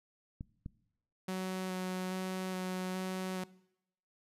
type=clicks; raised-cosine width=5 ms; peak=-29 dBFS; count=2; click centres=0.409 / 0.661 s
type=tone with vibrato; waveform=sawtooth; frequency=185.7 Hz; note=F#3; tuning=7 cents sharp; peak=-31 dBFS; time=1.28-3.44 s; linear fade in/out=5 ms; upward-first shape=square; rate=1.2 Hz; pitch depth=9 cents each way
effects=noise-tail reverb RT60 0.8 s tail -21 dB re dry + resampled to 32000 Hz